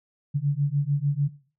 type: beating tone pair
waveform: sine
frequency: 140 / 146.7 Hz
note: C#3 / D3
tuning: +18 / -2 cents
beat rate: 6.7 Hz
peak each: -24 dBFS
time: 0.34-1.29 s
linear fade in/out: 20 ms
effects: noise-tail reverb RT60 0.4 s tail -17 dB re dry